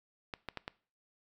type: clicks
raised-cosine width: 0.3 ms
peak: -22 dBFS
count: 4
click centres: 0.338 / 0.487 / 0.573 / 0.679 s
effects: noise-tail reverb RT60 0.4 s tail -21 dB re dry